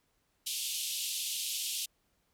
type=band-pass noise; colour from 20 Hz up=pink; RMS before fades=-36 dBFS; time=0.46-1.86 s; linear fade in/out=10 ms; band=2800 to 14000 Hz; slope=48 dB/octave; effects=pink hiss -75 dBFS RMS until 2.33 s